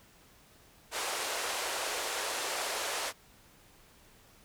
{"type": "band-pass noise", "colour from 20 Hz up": "pink", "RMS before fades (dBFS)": -35, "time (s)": [0.91, 3.13], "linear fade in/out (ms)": 50, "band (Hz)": [450, 11000], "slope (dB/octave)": 24, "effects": ["pink hiss -60 dBFS RMS until 4.44 s"]}